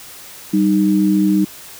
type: tone pair together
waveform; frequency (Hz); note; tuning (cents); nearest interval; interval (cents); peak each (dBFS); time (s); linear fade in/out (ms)
sine; 194.28 / 308.4; G3 / D#4; -15 / -15; minor sixth; 800; -14; 0.53-1.45; 10
effects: white hiss -37 dBFS RMS until 1.79 s